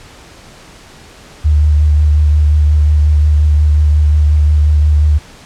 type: tone with vibrato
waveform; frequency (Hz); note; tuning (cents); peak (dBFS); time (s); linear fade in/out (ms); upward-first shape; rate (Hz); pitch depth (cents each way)
sine; 75; D2; +37; -6; 1.44-5.19; 20; triangle; 5.6; 24
effects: pink hiss -38 dBFS RMS until 5.45 s + low-pass 8000 Hz 12 dB/octave